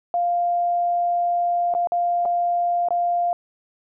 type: tone with dropouts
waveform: sine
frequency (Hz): 698.5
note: F5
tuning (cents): 0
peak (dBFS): -18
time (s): 0.14-3.33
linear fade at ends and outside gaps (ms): 1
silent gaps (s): 1.739-1.749 / 1.872-1.92 / 2.253-2.257 / 2.886-2.906
effects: none